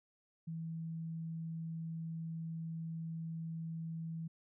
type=tone; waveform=sine; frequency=163.3 Hz; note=E3; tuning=16 cents flat; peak=-39 dBFS; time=0.47-4.28 s; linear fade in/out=10 ms; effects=none